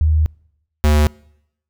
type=tone pair in turn; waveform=sine / square; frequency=77.78 / 75.13 Hz; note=D#2 / D2; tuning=0 / +40 cents; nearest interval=minor second; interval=60 cents; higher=first; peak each=-11 dBFS; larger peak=neither; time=0.01-0.26 / 0.84-1.07 s; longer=first; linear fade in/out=0 ms; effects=noise-tail reverb RT60 0.8 s tail -26 dB re dry